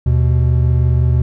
triangle tone pair together, 77.78 / 123.65 Hz, D#2 / B2, 0 / +3 cents, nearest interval minor sixth, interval 803 cents, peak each -11 dBFS, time 0.06-1.22 s, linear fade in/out 5 ms, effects none

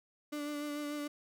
35% pulse tone with vibrato, 293.9 Hz, D4, 1 cent sharp, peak -35 dBFS, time 0.32-1.08 s, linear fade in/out 10 ms, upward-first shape sine, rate 6.8 Hz, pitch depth 21 cents each way, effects none

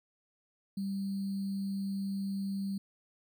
sine tone with sample-and-hold, 196 Hz, G3, in tune, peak -32 dBFS, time 0.77-2.78 s, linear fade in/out 5 ms, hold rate 4410 Hz, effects none

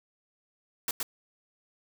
white noise with echo, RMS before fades -30 dBFS, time 0.88-0.91 s, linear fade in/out 2 ms, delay 120 ms, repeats 1, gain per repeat -2 dB, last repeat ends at 1.03 s, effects none

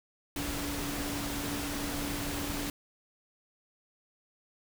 sine tone in noise, 287.2 Hz, D4, 39 cents flat, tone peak -37 dBFS, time 0.36-2.7 s, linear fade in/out 2 ms, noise pink, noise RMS -36 dBFS, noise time 0.36-2.7 s, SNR -4 dB, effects none

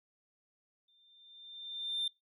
sine tone with exponential growth, 3589 Hz, A7, 34 cents sharp, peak -28 dBFS, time 0.88-2.08 s, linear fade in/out 5 ms, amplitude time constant 260 ms, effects noise-tail reverb RT60 0.2 s tail -21 dB re dry + tanh soft clip ceiling -29 dBFS

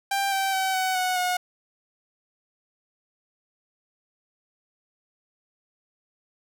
sawtooth tone with pitch steps, 790 / 776.4 / 763.1 / 750 / 737.1 / 724.4 Hz, G5 / G5 / G5 / F#5 / F#5 / F#5, +13 / -17 / -47 / +23 / -7 / -37 cents, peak -19 dBFS, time 0.11-1.37 s, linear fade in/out 5 ms, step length 210 ms, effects none

